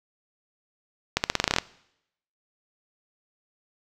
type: accelerating click train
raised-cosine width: 0.2 ms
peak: -3 dBFS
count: 11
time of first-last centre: 1.17-1.585 s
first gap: 69 ms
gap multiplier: 0.88
effects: noise-tail reverb RT60 0.8 s tail -21 dB re dry